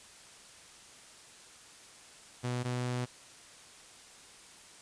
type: tone pair in turn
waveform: sawtooth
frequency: 123.47 / 123.97 Hz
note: B2 / B2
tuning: 0 / +7 cents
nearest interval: unison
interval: 7 cents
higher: second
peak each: -28 dBFS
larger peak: neither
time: 2.43-2.64 / 2.64-3.06 s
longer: second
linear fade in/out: 20 ms
effects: white hiss -54 dBFS RMS until 4.81 s + resampled to 22050 Hz